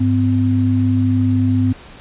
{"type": "tone pair together", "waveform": "sine", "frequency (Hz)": [101.91, 255.4], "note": ["G#2", "C4"], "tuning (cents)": [-32, -42], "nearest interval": "octave + major third", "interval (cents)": 1590, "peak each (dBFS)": -15, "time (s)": [0, 1.73], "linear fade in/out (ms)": 10, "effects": ["pink hiss -40 dBFS RMS until 2 s", "resampled to 8000 Hz"]}